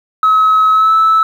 sine tone with pitch glide, 1283 to 1309.2 Hz, E6 to E6, -47 to -12 cents, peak -5 dBFS, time 0.23-1.23 s, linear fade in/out 2 ms, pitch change +35 cents, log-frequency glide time 0.72-0.92 s, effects tanh soft clip ceiling -4 dBFS + 7-bit

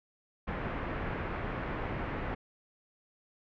pink low-pass noise, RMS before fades -36 dBFS, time 0.47-2.35 s, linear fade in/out 10 ms, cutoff 2200 Hz, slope 24 dB/octave, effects none

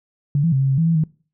sine tone with pitch steps, 143.3 / 166.9 / 134 / 135.5 / 134.4 / 163.8 / 165.9 / 156.9 Hz, D3 / E3 / C3 / C#3 / C3 / E3 / E3 / D#3, -42 / +22 / +42 / -39 / +47 / -11 / +11 / +15 cents, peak -14 dBFS, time 0.35-1.038 s, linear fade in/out 2 ms, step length 86 ms, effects noise-tail reverb RT60 0.4 s tail -23 dB re dry

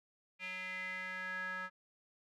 square tone with band-pass filter sweep, 185 Hz, F#3, in tune, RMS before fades -42 dBFS, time 0.39-1.7 s, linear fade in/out 50 ms, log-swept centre 2400 to 1500 Hz, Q 6.7, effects none

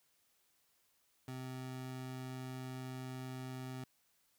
25% pulse tone, 129.2 Hz, C3, 21 cents flat, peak -39 dBFS, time 1.28-3.84 s, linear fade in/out 2 ms, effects white hiss -75 dBFS RMS until 4.38 s

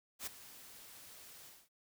white noise with ADSR envelope, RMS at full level -40 dBFS, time 0.19-1.69 s, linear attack 76 ms, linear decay 13 ms, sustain -15 dB, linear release 230 ms, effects none

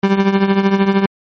30% pulse tone with tremolo, 196 Hz, G3, in tune, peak -5 dBFS, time 0.03-1.06 s, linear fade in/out 5 ms, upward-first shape triangle, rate 13 Hz, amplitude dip 75%, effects low-pass 3000 Hz 12 dB/octave + MP3 32 kbps

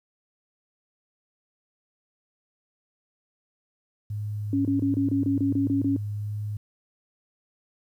sine tone with vibrato, 104.3 Hz, G#2, 8 cents sharp, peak -28 dBFS, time 4.1-6.57 s, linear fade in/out 5 ms, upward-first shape sine, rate 1.4 Hz, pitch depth 10 cents each way
sine tone bursts, 277.2 Hz, C#4, in tune, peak -21 dBFS, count 10, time 4.53-5.964 s, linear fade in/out 2 ms, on 120 ms, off 26 ms
effects 10-bit

